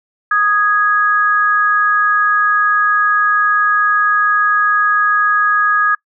sine tone pair together, 1243.4 / 1661.2 Hz, D#6 / G#6, -2 / 0 cents, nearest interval perfect fourth, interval 502 cents, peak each -13 dBFS, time 0.31-5.95 s, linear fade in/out 5 ms, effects noise-tail reverb RT60 0.1 s tail -25 dB re dry

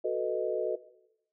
sine chord, B dominant seventh, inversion second, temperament equal, 370 / 440 / 493.9 / 622.3 Hz, F#4 / A4 / B4 / D#5, 0 / 0 / 0 / 0 cents, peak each -33 dBFS, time 0.04-0.76 s, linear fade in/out 10 ms, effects noise-tail reverb RT60 0.8 s tail -17 dB re dry

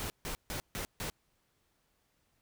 pink noise bursts, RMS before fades -38 dBFS, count 5, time 0-1.1 s, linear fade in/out 0 ms, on 100 ms, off 150 ms, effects pink hiss -75 dBFS RMS until 2.41 s

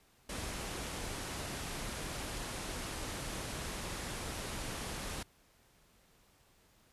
pink low-pass noise, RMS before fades -41 dBFS, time 0.29-5.23 s, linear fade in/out 5 ms, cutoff 12000 Hz, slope 96 dB/octave, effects pink hiss -67 dBFS RMS until 6.92 s + resampled to 32000 Hz

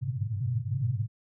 white band-pass noise, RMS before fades -30 dBFS, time 0.01-1.08 s, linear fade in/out 20 ms, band 100 to 140 Hz, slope 96 dB/octave, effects none

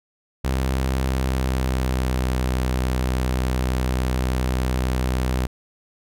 sawtooth tone with pitch glide, 65.41 to 63.47 Hz, C2 to B1, 0 to +48 cents, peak -16 dBFS, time 0.44-5.47 s, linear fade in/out 10 ms, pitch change -52 cents, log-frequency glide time 1.05-2.27 s, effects none

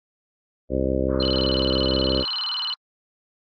harmonic tone, 65.8 Hz, C2, 10 cents sharp, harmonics 1 / 2 / 3 / 4 / 5 / 6 / 7 / 8 / 9, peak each -27 / -31 / -31 / -28 / -28 / -29 / -32 / -27 / -30 dBFS, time 0.69-2.25 s, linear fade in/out 50 ms
white band-pass noise, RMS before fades -39 dBFS, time 1.08-2.76 s, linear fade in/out 50 ms, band 960 to 1400 Hz, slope 48 dB/octave
sine tone with vibrato, 3520 Hz, A7, in tune, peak -24 dBFS, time 1.2-2.74 s, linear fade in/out 2 ms, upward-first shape square, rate 19 Hz, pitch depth 290 cents each way
effects AAC 64 kbps

